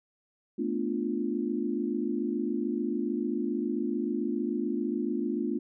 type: chord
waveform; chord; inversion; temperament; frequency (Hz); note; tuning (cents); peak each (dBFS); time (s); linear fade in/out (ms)
sine; B half-diminished seventh; third; equal; 220 / 246.9 / 293.7 / 349.2; A3 / B3 / D4 / F4; 0 / 0 / 0 / 0; -33; 0.58-5.59; 10
effects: none